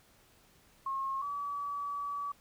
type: tone pair in turn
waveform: sine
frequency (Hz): 1080 / 1144.2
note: C#6 / D6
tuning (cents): -45 / -45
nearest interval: minor second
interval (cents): 100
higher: second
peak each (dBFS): -32 / -34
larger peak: first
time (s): 0.86-1.22 / 1.22-2.32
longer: second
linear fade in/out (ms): 5
effects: pink hiss -64 dBFS RMS until 2.4 s